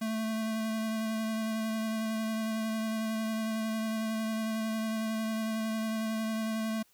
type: tone with vibrato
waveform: square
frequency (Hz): 220.7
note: A3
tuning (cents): +5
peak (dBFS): -31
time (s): 0.01-6.83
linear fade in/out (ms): 10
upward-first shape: sine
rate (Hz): 11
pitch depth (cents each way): 15
effects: white hiss -66 dBFS RMS until 6.93 s